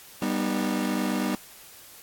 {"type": "chord", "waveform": "40% pulse", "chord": "G augmented", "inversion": "none", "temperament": "just", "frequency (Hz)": [196, 245, 306.2], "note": ["G3", "B3", "D#4"], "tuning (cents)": [0, -14, -28], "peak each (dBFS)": [-28, -28, -29], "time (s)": [0.22, 1.35], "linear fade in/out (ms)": 2, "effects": ["white hiss -48 dBFS RMS until 2.02 s", "AAC 64 kbps"]}